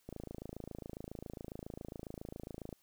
click train, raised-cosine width 2 ms, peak -30 dBFS, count 73, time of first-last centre 0.09-2.727 s, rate 27.3 Hz, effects white hiss -72 dBFS RMS until 2.82 s

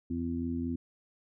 harmonic tone, 84.4 Hz, E2, 41 cents sharp, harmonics 1 / 2 / 3 / 4, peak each -38 / -42 / -32 / -41 dBFS, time 0.1-0.76 s, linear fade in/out 5 ms, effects none

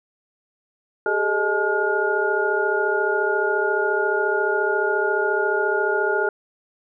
sine tone cluster, 395.6 / 429.9 / 620 / 858 / 1428 Hz, G4 / A4 / D#5 / A5 / F6, +16 / -40 / -6 / -44 / +38 cents, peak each -24 / -24 / -28 / -27 / -23 dBFS, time 1.06-6.29 s, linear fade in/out 2 ms, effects none

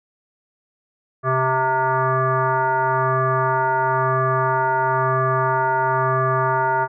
sine tone with frequency modulation, 130 Hz, C3, 11 cents flat, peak -16 dBFS, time 1.23-6.88 s, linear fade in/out 50 ms, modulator 261 Hz, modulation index 5, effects none

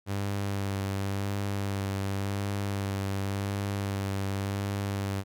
sawtooth tone with vibrato, 99 Hz, G2, 18 cents sharp, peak -25 dBFS, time 0.06-5.24 s, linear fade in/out 50 ms, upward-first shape sine, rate 0.91 Hz, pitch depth 22 cents each way, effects none

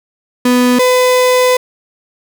35% pulse tone pair in turn, 248 / 503.5 Hz, B3 / B4, +7 / +33 cents, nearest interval octave, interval 1226 cents, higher second, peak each -6 dBFS, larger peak neither, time 0.45-0.79 / 0.79-1.57 s, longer second, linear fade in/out 5 ms, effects none

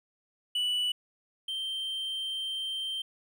triangle tone pair in turn, 2960 / 3136 Hz, F#7 / G7, 0 / 0 cents, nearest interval minor second, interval 100 cents, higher second, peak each -25 / -30 dBFS, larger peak first, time 0.55-0.92 / 1.48-3.02 s, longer second, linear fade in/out 5 ms, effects none

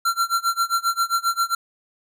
square tone with tremolo, 1366 Hz, F6, 39 cents flat, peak -17 dBFS, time 0.05-1.55 s, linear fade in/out 5 ms, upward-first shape sine, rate 7.5 Hz, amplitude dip 95%, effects none

